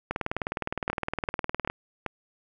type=two click trains; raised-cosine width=0.5 ms; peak=-14 / -13 dBFS; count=4 / 32; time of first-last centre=0.9-2.063 / 0.11-1.7 s; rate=2.58 / 19.5 Hz; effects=none